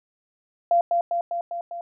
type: tone with echo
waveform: sine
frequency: 689 Hz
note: F5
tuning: 24 cents flat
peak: -15 dBFS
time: 0.71-0.81 s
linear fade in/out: 2 ms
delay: 200 ms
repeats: 5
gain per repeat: -3 dB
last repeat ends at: 1.81 s
effects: none